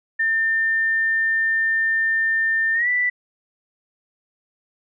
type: tone with pitch glide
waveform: sine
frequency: 1800 to 1974.3 Hz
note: A6 to B6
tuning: +39 to -1 cents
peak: -17 dBFS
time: 0.19-3.1 s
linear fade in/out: 10 ms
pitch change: +160 cents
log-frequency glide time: 2.74-2.88 s
effects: none

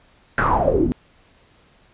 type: noise with low-pass filter sweep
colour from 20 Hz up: pink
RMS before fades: -18 dBFS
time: 0.38-0.92 s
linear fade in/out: 0 ms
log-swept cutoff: 1600 to 240 Hz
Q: 8.4
effects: pink hiss -55 dBFS RMS until 1.93 s + resampled to 8000 Hz

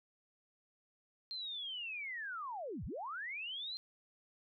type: linear two-way sweep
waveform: sine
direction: down then up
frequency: 4200 to 41.2 to 4200 Hz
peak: -40 dBFS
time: 1.31-3.77 s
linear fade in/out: 0 ms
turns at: 2.85 s
effects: none

